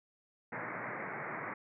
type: band-pass noise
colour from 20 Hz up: white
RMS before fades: -41 dBFS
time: 0.52-1.54 s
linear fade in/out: 5 ms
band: 110 to 2200 Hz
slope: 96 dB/octave
effects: none